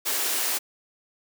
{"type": "high-pass noise", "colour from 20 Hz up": "white", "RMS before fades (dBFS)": -26, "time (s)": [0.05, 0.59], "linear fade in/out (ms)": 20, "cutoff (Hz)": 270, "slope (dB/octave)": 48, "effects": []}